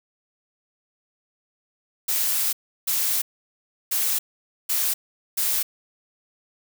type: noise bursts at uneven times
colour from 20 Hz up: blue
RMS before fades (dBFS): -23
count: 5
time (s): 2.08-2.53 / 2.87-3.22 / 3.91-4.19 / 4.69-4.94 / 5.37-5.63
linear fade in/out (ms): 10
effects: none